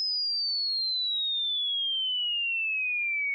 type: exponential sweep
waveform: sine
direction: down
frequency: 5130 to 2217 Hz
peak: -26 dBFS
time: 0-3.34 s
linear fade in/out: 0 ms
effects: none